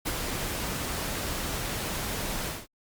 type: noise with ADSR envelope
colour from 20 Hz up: pink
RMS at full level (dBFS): -28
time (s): 0.05-2.67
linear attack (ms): 22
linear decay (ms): 40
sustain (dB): -4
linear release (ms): 200
effects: Opus 48 kbps